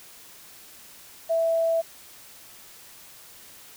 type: tone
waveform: sine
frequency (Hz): 659.3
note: E5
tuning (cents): 0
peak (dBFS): -20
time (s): 1.29-1.82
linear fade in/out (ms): 20
effects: white hiss -48 dBFS RMS until 3.76 s